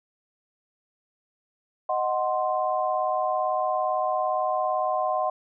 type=chord; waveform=sine; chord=C diminished; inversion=first; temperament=equal; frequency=622.3 / 740 / 1046.5 Hz; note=Eb5 / Gb5 / C6; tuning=0 / 0 / 0 cents; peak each=-27 / -26 / -28 dBFS; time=1.89-5.3 s; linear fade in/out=5 ms; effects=none